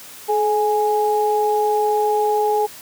sine tone pair together, 427 / 830.6 Hz, G#4 / G#5, +48 / 0 cents, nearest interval octave, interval 1152 cents, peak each -18 dBFS, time 0.28-2.67 s, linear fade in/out 20 ms, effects white hiss -39 dBFS RMS until 2.81 s + high-pass 80 Hz 12 dB/octave

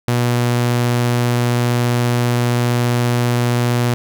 sawtooth tone, 121 Hz, B2, 35 cents flat, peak -10 dBFS, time 0.08-3.94 s, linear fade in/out 0 ms, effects none

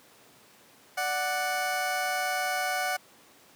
20% pulse tone pair together, 589.4 / 740 Hz, D5 / F#5, +6 / 0 cents, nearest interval major third, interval 394 cents, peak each -30 / -23 dBFS, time 0.97-2.97 s, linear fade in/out 10 ms, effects pink hiss -56 dBFS RMS until 3.55 s + high-pass 200 Hz 12 dB/octave

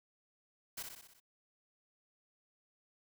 white noise with echo, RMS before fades -42 dBFS, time 0.77-0.83 s, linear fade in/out 10 ms, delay 62 ms, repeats 6, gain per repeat -4 dB, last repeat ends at 1.202 s, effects none

